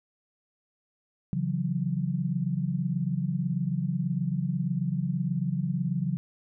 sine tone cluster, 138.5 / 166.6 / 184.9 Hz, C#3 / E3 / F#3, -1 / +19 / -1 cents, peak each -30 dBFS, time 1.33-6.17 s, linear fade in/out 0 ms, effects none

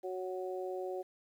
harmonic tone, 185 Hz, F#3, in tune, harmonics 2 / 3 / 4, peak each -38 / -42 / -44 dBFS, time 0.03-1.03 s, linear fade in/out 20 ms, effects 11-bit

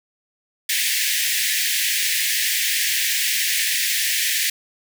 pink high-pass noise, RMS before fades -21 dBFS, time 0.69-4.5 s, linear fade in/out 5 ms, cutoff 1700 Hz, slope 96 dB/octave, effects none

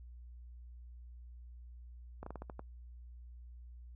slowing click train, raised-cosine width 1 ms, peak -30 dBFS, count 7, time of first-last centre 2.23-2.594 s, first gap 34 ms, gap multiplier 1.23, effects noise-tail reverb RT60 0.1 s tail -24 dB re dry + added 60 Hz sine -49 dBFS peak until 3.95 s

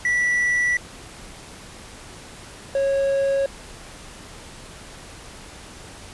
triangle tone pair in turn, 1956 / 548.9 Hz, B6 / C#5, -17 / -17 cents, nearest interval octave + minor seventh, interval 2200 cents, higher first, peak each -16 dBFS, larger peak neither, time 0.05-0.77 / 2.75-3.46 s, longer first, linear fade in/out 2 ms, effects pink hiss -41 dBFS RMS until 6.13 s + resampled to 24000 Hz

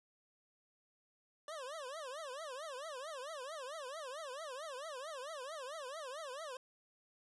25% pulse tone with vibrato, 572 Hz, D5, 46 cents flat, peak -40 dBFS, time 1.48-6.57 s, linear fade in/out 2 ms, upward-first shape triangle, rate 4.5 Hz, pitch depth 280 cents each way, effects resampled to 24000 Hz

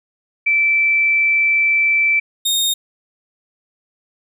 sine / sawtooth tone pair in turn, 2327 / 3694 Hz, D7 / A#7, -17 / -16 cents, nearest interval minor sixth, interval 801 cents, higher second, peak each -12 dBFS, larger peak neither, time 0.46-2.2 / 2.45-2.74 s, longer first, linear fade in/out 10 ms, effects none

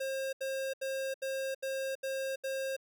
square tone bursts, 535 Hz, C5, 38 cents sharp, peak -34 dBFS, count 7, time 0-2.766 s, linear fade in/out 10 ms, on 330 ms, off 76 ms, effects none

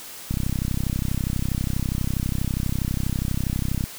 click train, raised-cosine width 5 ms, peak -12 dBFS, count 115, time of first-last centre 0.31-3.839 s, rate 32.3 Hz, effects white hiss -39 dBFS RMS until 3.98 s

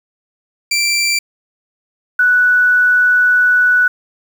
20% pulse / sine tone pair in turn, 2349 / 1479.8 Hz, D7 / F#6, 0 / 0 cents, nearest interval minor sixth, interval 800 cents, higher first, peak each -8 dBFS, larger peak neither, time 0.71-1.19 / 2.19-3.88 s, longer second, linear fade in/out 5 ms, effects 7-bit

